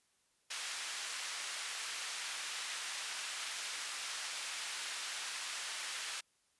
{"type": "band-pass noise", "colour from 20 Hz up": "pink", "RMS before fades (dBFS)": -42, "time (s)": [0.5, 6.21], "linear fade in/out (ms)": 10, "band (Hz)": [1600, 9700], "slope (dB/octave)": 12, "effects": ["white hiss -75 dBFS RMS until 6.59 s", "resampled to 24000 Hz"]}